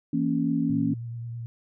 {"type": "chord", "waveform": "sine", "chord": "A# diminished", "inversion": "second", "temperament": "equal with one note detuned", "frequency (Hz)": [165.96, 233.1, 277.2], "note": ["E3", "A#3", "C#4"], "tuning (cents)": [12, 0, 0], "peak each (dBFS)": [-28, -27, -25], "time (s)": [0.13, 0.94], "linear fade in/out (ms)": 5}
{"type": "tone with vibrato", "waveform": "sine", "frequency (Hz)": 117.2, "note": "A#2", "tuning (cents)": 10, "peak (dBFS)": -32, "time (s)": [0.7, 1.46], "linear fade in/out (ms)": 0, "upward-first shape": "sine", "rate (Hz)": 9.4, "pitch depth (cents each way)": 23}
{"effects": []}